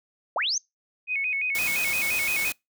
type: linear sweep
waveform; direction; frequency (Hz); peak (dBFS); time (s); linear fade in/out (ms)
sine; up; 498.5 to 6520; -23; 0.36-0.58; 2
type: tone with vibrato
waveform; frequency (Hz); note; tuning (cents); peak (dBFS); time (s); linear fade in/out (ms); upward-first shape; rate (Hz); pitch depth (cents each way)
sine; 2349; D7; 0; -24; 1.07-2.53; 50; square; 5.8; 110
type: noise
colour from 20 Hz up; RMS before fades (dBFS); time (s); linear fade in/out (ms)
white; -31; 1.55-2.52; 0
effects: noise-tail reverb RT60 0.2 s tail -26 dB re dry